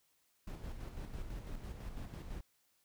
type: noise with tremolo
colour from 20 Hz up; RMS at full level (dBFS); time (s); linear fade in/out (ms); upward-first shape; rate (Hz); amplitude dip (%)
brown; -43; 0.47-2.41; 5; square; 6; 40
effects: white hiss -75 dBFS RMS until 2.84 s